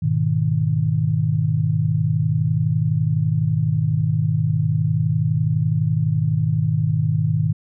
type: chord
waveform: sine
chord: G# minor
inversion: none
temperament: equal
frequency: 103.83 / 123.47 / 155.56 Hz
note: G#2 / B2 / D#3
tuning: 0 / 0 / 0 cents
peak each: -22 / -22 / -19 dBFS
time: 0.02-7.53 s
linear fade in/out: 10 ms
effects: none